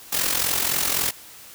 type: noise with amplitude modulation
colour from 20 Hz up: white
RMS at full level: -20 dBFS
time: 0.12-1.11 s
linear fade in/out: 10 ms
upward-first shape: sine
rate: 43.8 Hz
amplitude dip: 65%
effects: white hiss -44 dBFS RMS until 1.54 s